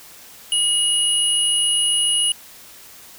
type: tone pair together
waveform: sine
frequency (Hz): 2900 / 9747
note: F#7 / D#9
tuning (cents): -35 / -37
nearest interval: octave + major sixth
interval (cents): 2098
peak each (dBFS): -17 / -19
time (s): 0.52-2.32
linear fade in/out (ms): 2
effects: tanh soft clip ceiling -8 dBFS + white hiss -43 dBFS RMS until 3.18 s